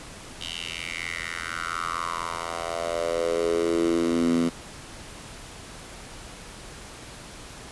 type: tone with high-pass filter sweep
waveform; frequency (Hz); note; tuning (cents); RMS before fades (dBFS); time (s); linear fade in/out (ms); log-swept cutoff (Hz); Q
10% pulse; 84.2; E2; +37; -27; 0.4-4.5; 20; 3200 to 220; 4.7
effects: pink hiss -42 dBFS RMS until 7.71 s + resampled to 24000 Hz